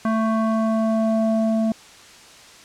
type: tone with low-pass filter sweep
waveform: square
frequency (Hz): 221.9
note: A3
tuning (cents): +15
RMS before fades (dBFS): -20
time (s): 0.05-1.72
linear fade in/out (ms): 2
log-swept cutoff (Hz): 1300 to 530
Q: 2.3
effects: white hiss -45 dBFS RMS until 2.64 s + low-pass 7000 Hz 12 dB/octave